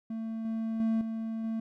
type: tone with level steps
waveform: triangle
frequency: 223.9 Hz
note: A3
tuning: 30 cents sharp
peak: -31 / -28 / -23 / -30 / -28 dBFS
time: 0.1-1.6 s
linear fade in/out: 5 ms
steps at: 0.45 / 0.8 / 1.01 / 1.44 s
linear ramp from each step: 2 ms
effects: none